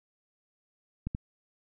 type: clicks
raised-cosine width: 5 ms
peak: -20 dBFS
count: 2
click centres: 1.07 / 1.149 s
effects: none